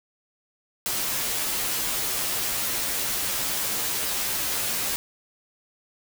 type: noise with comb filter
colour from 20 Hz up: white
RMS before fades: -27 dBFS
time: 0.86-4.96 s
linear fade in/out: 0 ms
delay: 12 ms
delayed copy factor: -0.8
effects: none